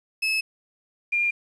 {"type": "tone pair in turn", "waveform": ["35% pulse", "sine"], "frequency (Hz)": [2596, 2403], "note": ["E7", "D7"], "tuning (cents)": [-27, 39], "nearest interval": "minor second", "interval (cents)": 134, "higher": "first", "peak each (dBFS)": -20, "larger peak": "neither", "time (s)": [[0.22, 0.41], [1.12, 1.31]], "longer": "neither", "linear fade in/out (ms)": 10, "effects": ["resampled to 22050 Hz", "9-bit"]}